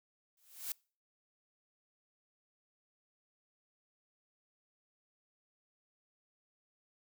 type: noise with exponential growth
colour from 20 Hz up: blue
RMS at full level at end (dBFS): -36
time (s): 0.37-0.72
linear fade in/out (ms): 2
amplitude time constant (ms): 76
effects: noise-tail reverb RT60 0.4 s tail -26 dB re dry